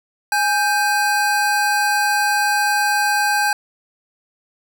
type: tone pair together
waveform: square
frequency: 829.5 / 1568 Hz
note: G#5 / G6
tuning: -2 / 0 cents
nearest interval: major seventh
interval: 1102 cents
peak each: -19 / -19 dBFS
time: 0.32-3.53 s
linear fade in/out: 2 ms
effects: none